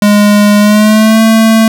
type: tone with pitch glide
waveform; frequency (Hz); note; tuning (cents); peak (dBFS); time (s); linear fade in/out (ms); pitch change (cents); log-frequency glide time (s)
square; 206.7 to 222.8; G#3 to A3; -8 to +22; -4; 0.02-1.68; 2; +130; 0.59-1.21
effects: none